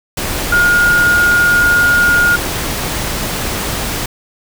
sine tone in noise, 1428 Hz, F6, 38 cents sharp, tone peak -8 dBFS, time 0.52-2.36 s, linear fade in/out 5 ms, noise pink, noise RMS -19 dBFS, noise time 0.17-4.06 s, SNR +8 dB, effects none

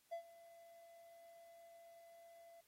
triangle tone with ADSR envelope, 675 Hz, E5, 41 cents sharp, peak -39 dBFS, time 0.11-2.61 s, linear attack 20 ms, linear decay 93 ms, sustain -18 dB, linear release 7 ms, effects white hiss -75 dBFS RMS until 2.67 s + AAC 48 kbps

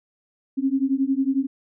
sine beating tone pair, 264.2 / 275.2 Hz, C4 / C#4, +17 / -12 cents, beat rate 11 Hz, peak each -22 dBFS, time 0.57-1.47 s, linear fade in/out 20 ms, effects none

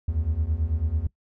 triangle beating tone pair, 73.42 / 82.52 Hz, D2 / E2, 0 / +2 cents, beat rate 9.1 Hz, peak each -25 / -23 dBFS, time 0.08-1.07 s, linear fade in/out 5 ms, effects noise-tail reverb RT60 0.1 s tail -20 dB re dry

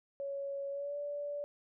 sine tone with pitch glide, 557 to 579 Hz, C#5 to D5, +8 to -25 cents, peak -36 dBFS, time 0.2-1.44 s, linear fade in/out 0 ms, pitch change +67 cents, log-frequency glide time 0.7-0.97 s, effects none

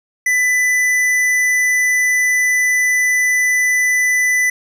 triangle tone with tanh clipping, 1995 Hz, B6, 17 cents sharp, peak -14 dBFS, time 0.26-4.5 s, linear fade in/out 5 ms, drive 17 dB, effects none

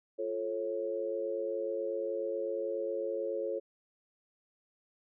sine chord, F augmented, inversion none, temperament just, 349.2 / 436.5 / 545.7 Hz, F4 / A4 / C#5, 0 / -14 / -27 cents, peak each -39 / -36 / -35 dBFS, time 0.18-3.6 s, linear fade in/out 20 ms, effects none

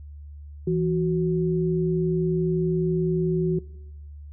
sine tone pair together, 164.6 / 369.5 Hz, E3 / F#4, -2 / -2 cents, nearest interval octave + major second, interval 1400 cents, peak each -23 dBFS, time 0.67-3.59 s, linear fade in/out 5 ms, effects noise-tail reverb RT60 1.0 s tail -20 dB re dry + added 73 Hz sine -38 dBFS peak until 4.32 s

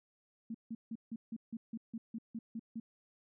sine tone bursts, 226.6 Hz, A#3, 49 cents flat, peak -38 dBFS, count 12, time 0.5-2.8 s, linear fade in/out 5 ms, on 45 ms, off 160 ms, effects none

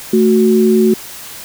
sine tone pair together, 220 / 370 Hz, A3 / F#4, 0 / 0 cents, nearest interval major sixth, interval 900 cents, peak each -10 dBFS, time 0.13-0.94 s, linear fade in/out 5 ms, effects white hiss -31 dBFS RMS until 1.44 s

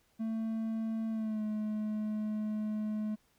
triangle tone with pitch glide, 222.9 to 213.7 Hz, A3 to G#3, +23 to +50 cents, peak -30 dBFS, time 0.19-3.16 s, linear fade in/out 20 ms, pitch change -73 cents, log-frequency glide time 1.1-1.43 s, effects pink hiss -71 dBFS RMS until 3.38 s

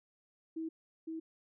sine tone with echo, 322.9 Hz, E4, 36 cents flat, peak -36 dBFS, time 0.56-0.69 s, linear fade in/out 10 ms, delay 510 ms, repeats 1, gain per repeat -2 dB, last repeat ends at 1.2 s, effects none

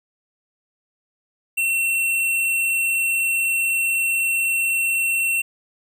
square tone, 2712 Hz, E7, 49 cents sharp, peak -19 dBFS, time 1.57-5.42 s, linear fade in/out 10 ms, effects none

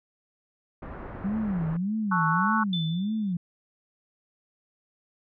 pink low-pass noise, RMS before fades -39 dBFS, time 0.82-1.77 s, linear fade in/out 5 ms, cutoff 1600 Hz, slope 24 dB/octave
sine tone with vibrato, 187.4 Hz, F#3, 22 cents sharp, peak -25 dBFS, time 1.24-3.37 s, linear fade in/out 5 ms, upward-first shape sine, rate 1.7 Hz, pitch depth 280 cents each way
sine chord, F# minor seventh, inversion first, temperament equal, 880 / 1108.7 / 1318.5 / 1480 Hz, A5 / C#6 / E6 / F#6, 0 / 0 / 0 / 0 cents, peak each -29 / -26 / -30 / -28 dBFS, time 2.11-2.64 s, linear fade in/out 10 ms
sine tone with exponential decay, 3520 Hz, A7, in tune, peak -27 dBFS, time 2.73-3.33 s, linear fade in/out 2 ms, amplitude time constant 130 ms
effects none

